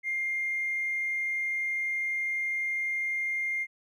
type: tone with tanh clipping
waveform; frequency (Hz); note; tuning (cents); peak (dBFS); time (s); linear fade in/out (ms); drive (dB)
triangle; 2112; C7; +16; -27; 0.03-3.67; 50; 1
effects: none